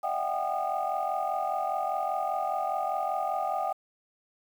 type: tone cluster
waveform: sine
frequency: 603 / 668 / 749 / 794 / 1225 Hz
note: D5 / E5 / F#5 / G5 / D#6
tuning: +46 / +23 / +21 / +22 / -27 cents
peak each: -37 / -34 / -31 / -31 / -35 dBFS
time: 0.03-3.73 s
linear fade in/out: 10 ms
effects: tanh soft clip ceiling -19 dBFS + 9-bit